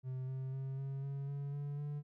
triangle tone with pitch steps, 129.5 / 131.76 / 134.07 / 136.41 / 138.79 / 141.22 / 143.69 / 146.2 Hz, C3 / C3 / C3 / C#3 / C#3 / C#3 / D3 / D3, -17 / +12 / +43 / -27 / +2 / +33 / -37 / -7 cents, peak -36 dBFS, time 0.03-2.03 s, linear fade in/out 50 ms, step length 250 ms, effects none

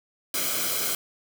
white noise with comb filter, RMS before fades -27 dBFS, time 0.34-0.95 s, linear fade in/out 2 ms, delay 1.1 ms, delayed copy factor -0.7, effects none

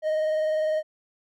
triangle tone with vibrato, 622.3 Hz, D#5, in tune, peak -20 dBFS, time 0.02-0.83 s, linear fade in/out 50 ms, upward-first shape square, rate 20 Hz, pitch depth 18 cents each way, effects none

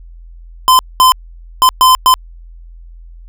square tone bursts at uneven times, 1027 Hz, C6, 33 cents flat, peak -5 dBFS, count 5, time 0.68-0.79 / 1-1.12 / 1.62-1.69 / 1.81-1.95 / 2.06-2.14 s, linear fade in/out 0 ms, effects added 42 Hz sine -32 dBFS peak until 3.28 s

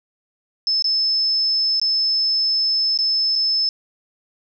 sine tone with dropouts, 5240 Hz, E8, 11 cents flat, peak -16 dBFS, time 0.67-3.69 s, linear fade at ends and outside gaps 1 ms, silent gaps 0.823-0.843 / 1.798-1.815 / 2.975-2.988 / 3.355-3.359 s, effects none

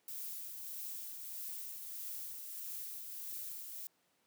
violet noise with tremolo, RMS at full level -43 dBFS, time 0.08-3.87 s, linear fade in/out 0 ms, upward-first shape triangle, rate 1.6 Hz, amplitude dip 40%, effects pink hiss -75 dBFS RMS until 4.26 s + high-pass 200 Hz 12 dB/octave

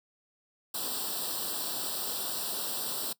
white noise with comb filter, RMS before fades -34 dBFS, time 0.74-3.13 s, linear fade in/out 5 ms, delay 0.23 ms, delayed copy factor +0.9, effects noise-tail reverb RT60 0.1 s tail -21 dB re dry + high-pass 200 Hz 12 dB/octave

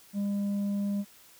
sine tone with tanh clipping, 201.6 Hz, G3, 49 cents sharp, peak -28 dBFS, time 0.13-1.05 s, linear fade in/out 50 ms, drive 4 dB, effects white hiss -56 dBFS RMS until 1.39 s

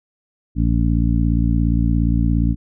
harmonic tone, 57.2 Hz, A#1, 32 cents flat, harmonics 1 / 2 / 3 / 4 / 5, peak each -17 / -20 / -22 / -23 / -24 dBFS, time 0.55-2.56 s, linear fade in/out 50 ms, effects none

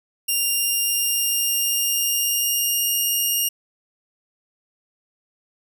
5% pulse tone with pitch glide, 2794 to 2836 Hz, F7 to F7, 0 to +26 cents, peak -11 dBFS, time 0.28-3.49 s, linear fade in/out 10 ms, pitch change +26 cents, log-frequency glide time 0.46-2.93 s, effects none

